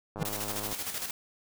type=tone with exponential growth; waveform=square; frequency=160.5 Hz; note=E3; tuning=46 cents flat; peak=-24 dBFS; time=0.16-0.23 s; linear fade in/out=2 ms; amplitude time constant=15 ms
type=click train; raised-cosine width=1 ms; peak=-25 dBFS; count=60; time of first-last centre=0.16-0.727 s; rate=104 Hz
type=noise with tremolo; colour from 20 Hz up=white; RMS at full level=-34 dBFS; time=0.25-1.11 s; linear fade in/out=2 ms; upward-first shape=square; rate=13 Hz; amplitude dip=50%
effects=none